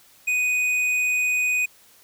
triangle tone with tanh clipping, 2489 Hz, D#7, in tune, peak -21 dBFS, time 0.27-1.66 s, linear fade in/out 10 ms, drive 13 dB, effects white hiss -54 dBFS RMS until 2.03 s

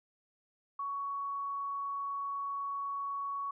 sine tone, 1118 Hz, C#6, 14 cents sharp, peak -34 dBFS, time 0.79-3.51 s, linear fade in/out 5 ms, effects none

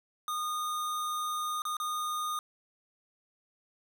square tone with dropouts, 1227 Hz, D#6, 25 cents flat, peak -32 dBFS, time 0.28-2.39 s, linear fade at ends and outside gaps 1 ms, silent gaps 1.62-1.652 / 1.768-1.8 s, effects none

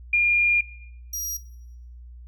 sine / sawtooth tone pair in turn, 2412 / 5726 Hz, D7 / F8, +46 / +42 cents, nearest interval octave + minor third, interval 1496 cents, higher second, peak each -16 / -25 dBFS, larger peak first, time 0.13-0.61 / 1.13-1.37 s, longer first, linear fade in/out 5 ms, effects noise-tail reverb RT60 0.8 s tail -18 dB re dry + added 60 Hz sine -40 dBFS peak until 2.27 s

